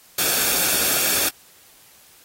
white noise with comb filter, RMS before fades -20 dBFS, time 0.18-1.29 s, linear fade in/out 5 ms, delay 1 ms, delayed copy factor -0.5, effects white hiss -51 dBFS RMS until 2.24 s + AAC 48 kbps

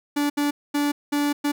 45% pulse tone bursts at uneven times, 290 Hz, D4, 22 cents flat, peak -20 dBFS, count 5, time 0.16-0.3 / 0.37-0.51 / 0.74-0.92 / 1.12-1.33 / 1.44-1.52 s, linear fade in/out 10 ms, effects none

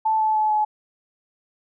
sine tone with pitch steps, 877 / 868.4 / 859.9 / 851.5 Hz, A5 / A5 / A5 / G#5, -6 / -23 / -40 / +43 cents, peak -17 dBFS, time 0.05-0.65 s, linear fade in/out 10 ms, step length 150 ms, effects none

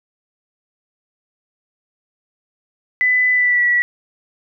sine tone with pitch glide, 2000 to 1941.9 Hz, B6 to B6, +21 to -30 cents, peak -12 dBFS, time 3.01-3.82 s, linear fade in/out 0 ms, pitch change -51 cents, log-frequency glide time 3.32-3.66 s, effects none

